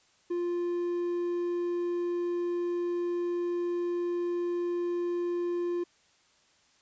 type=tone; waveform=triangle; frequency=349.2 Hz; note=F4; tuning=in tune; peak=-26 dBFS; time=0.3-5.84 s; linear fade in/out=10 ms; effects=white hiss -65 dBFS RMS until 6.81 s + resampled to 16000 Hz